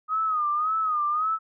sine tone with vibrato, 1244.5 Hz, D#6, in tune, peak -22 dBFS, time 0.08-1.39 s, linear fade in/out 50 ms, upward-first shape sine, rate 1.8 Hz, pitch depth 90 cents each way, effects none

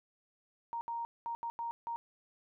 sine tone bursts at uneven times, 932.3 Hz, A#5, in tune, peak -35 dBFS, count 6, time 0.73-0.81 / 0.88-1.05 / 1.26-1.35 / 1.43-1.5 / 1.59-1.71 / 1.87-1.96 s, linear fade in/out 0 ms, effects none

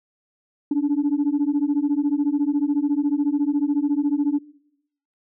sine beating tone pair, 282.4 / 296.4 Hz, C#4 / D4, +32 / +16 cents, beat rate 14 Hz, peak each -20 dBFS, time 0.71-4.39 s, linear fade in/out 5 ms, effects noise-tail reverb RT60 0.8 s tail -23 dB re dry + tanh soft clip ceiling -14 dBFS

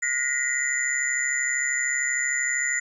sine tone cluster, 1437 / 1892 / 2025 / 7050 Hz, F6 / A#6 / B6 / A8, +49 / +25 / +43 / +2 cents, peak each -35 / -26 / -28 / -28 dBFS, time 0.02-2.8 s, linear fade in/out 10 ms, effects none

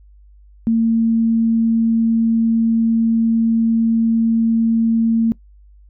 sine tone, 227.2 Hz, A#3, 44 cents flat, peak -12 dBFS, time 0.67-5.32 s, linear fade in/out 0 ms, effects noise-tail reverb RT60 0.1 s tail -21 dB re dry + added 50 Hz sine -43 dBFS peak until 5.89 s

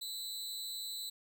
sawtooth tone with amplitude modulation, 3998 Hz, B7, 20 cents sharp, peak -33 dBFS, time 0.01-1.1 s, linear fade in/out 10 ms, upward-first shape sine, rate 248 Hz, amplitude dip 75%, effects none

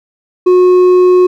sine tone with hard clipping, 363.7 Hz, F#4, 30 cents flat, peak -5 dBFS, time 0.46-1.27 s, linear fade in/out 10 ms, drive 4 dB, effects none

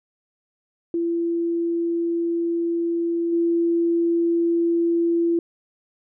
sine tone with level steps, 338.2 Hz, E4, 44 cents sharp, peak -20 / -17 dBFS, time 0.94-5.39 s, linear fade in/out 2 ms, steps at 3.32 s, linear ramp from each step 10 ms, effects none

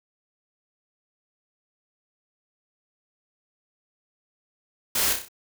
white noise with echo, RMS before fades -24 dBFS, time 4.95-5.13 s, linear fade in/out 5 ms, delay 31 ms, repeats 5, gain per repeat -5 dB, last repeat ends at 5.285 s, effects none

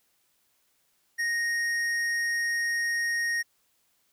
triangle tone with hard clipping, 1864.7 Hz, A#6, in tune, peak -27 dBFS, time 1.18-3.43 s, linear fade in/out 20 ms, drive 13 dB, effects white hiss -70 dBFS RMS until 4.12 s

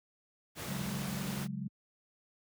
pink noise, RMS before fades -41 dBFS, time 0.55-1.48 s, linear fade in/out 50 ms
sine chord, C# suspended fourth, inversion none, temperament equal with one note detuned, 138.59 / 183.3 / 207.7 Hz, C#3 / F#3 / G#3, 0 / -16 / 0 cents, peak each -40 dBFS, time 0.68-1.68 s, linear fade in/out 5 ms
effects high-pass 80 Hz 12 dB/octave

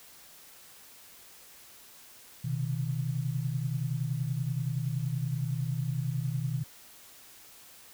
sine tone cluster, 125.9 / 136.6 / 156.3 Hz, B2 / C#3 / D#3, +34 / -25 / +8 cents, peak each -31 / -38 / -33 dBFS, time 2.44-6.64 s, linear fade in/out 10 ms, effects white hiss -53 dBFS RMS until 7.93 s

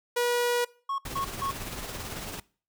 sawtooth tone, 483.4 Hz, B4, 37 cents flat, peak -20 dBFS, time 0.16-0.65 s, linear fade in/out 10 ms
triangle tone bursts, 1098 Hz, C#6, 17 cents flat, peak -26 dBFS, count 3, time 0.89-1.509 s, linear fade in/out 5 ms, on 93 ms, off 170 ms
pink noise with tremolo, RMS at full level -35 dBFS, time 1.05-2.4 s, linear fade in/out 5 ms, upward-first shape triangle, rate 18 Hz, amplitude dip 50%
effects noise-tail reverb RT60 0.4 s tail -22 dB re dry

